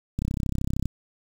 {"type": "click train", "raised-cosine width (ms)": 5, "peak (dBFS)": -14, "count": 23, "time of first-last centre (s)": [0.19, 0.857], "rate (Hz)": 33, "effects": ["7-bit"]}